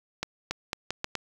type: accelerating click train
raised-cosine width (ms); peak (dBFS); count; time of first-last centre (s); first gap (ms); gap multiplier
0.2; -12; 6; 0.23-1.153; 280; 0.79
effects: 7-bit